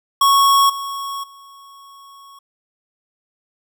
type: tone with level steps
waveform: square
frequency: 1106 Hz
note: C#6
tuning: 4 cents flat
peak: -11 / -25 / -41 dBFS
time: 0.21-2.39 s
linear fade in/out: 5 ms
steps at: 0.69 / 1.23 s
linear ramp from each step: 10 ms
effects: none